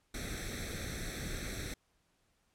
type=noise with comb filter; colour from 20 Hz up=pink; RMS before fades=-40 dBFS; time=0.14-1.74 s; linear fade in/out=5 ms; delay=0.51 ms; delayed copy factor=+0.85; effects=pink hiss -75 dBFS RMS until 2.54 s + low-pass 11000 Hz 12 dB/octave